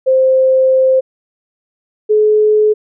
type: tone pair in turn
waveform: sine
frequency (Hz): 523 / 426.4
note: C5 / G#4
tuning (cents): -1 / +46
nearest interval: major third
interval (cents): 353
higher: first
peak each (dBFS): -7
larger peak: neither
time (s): 0.06-1.01 / 2.09-2.74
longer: first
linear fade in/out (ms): 20
effects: none